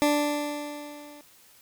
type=tone with level ramp; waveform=20% pulse; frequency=293.7 Hz; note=D4; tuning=in tune; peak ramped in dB=-14 to -41 dBFS; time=0.02-1.21 s; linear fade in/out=0 ms; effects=white hiss -56 dBFS RMS until 1.61 s